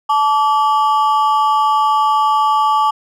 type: ring-modulated tone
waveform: triangle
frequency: 1012 Hz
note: B5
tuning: 42 cents sharp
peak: -6 dBFS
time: 0.09-2.91 s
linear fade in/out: 10 ms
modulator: 144 Hz
effects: none